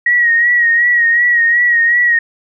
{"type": "tone with vibrato", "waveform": "sine", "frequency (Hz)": 1897, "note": "A#6", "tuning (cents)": 30, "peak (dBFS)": -8, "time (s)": [0.06, 2.19], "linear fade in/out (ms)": 5, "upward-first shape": "sine", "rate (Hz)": 2.7, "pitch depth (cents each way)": 45, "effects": []}